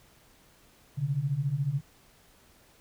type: beating tone pair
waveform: sine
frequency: 130.81 / 144.81 Hz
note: C3 / D3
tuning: 0 / -24 cents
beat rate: 14 Hz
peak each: -31 / -28 dBFS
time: 0.97-1.81 s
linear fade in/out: 20 ms
effects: pink hiss -60 dBFS RMS until 2.8 s